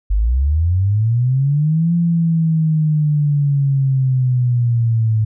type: linear two-way sweep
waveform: sine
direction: up then down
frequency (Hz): 46.61 to 171.9 to 108.2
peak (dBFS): -12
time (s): 0.1-5.25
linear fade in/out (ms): 10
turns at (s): 1.94
effects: none